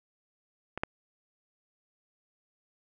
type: clicks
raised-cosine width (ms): 0.5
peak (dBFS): -20 / -13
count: 2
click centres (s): 0.776 / 0.835
effects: none